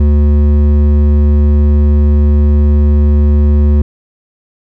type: tone with hard clipping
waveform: sine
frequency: 73.42 Hz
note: D2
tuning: in tune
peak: -7 dBFS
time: 0-3.82 s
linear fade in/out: 5 ms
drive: 10 dB
effects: none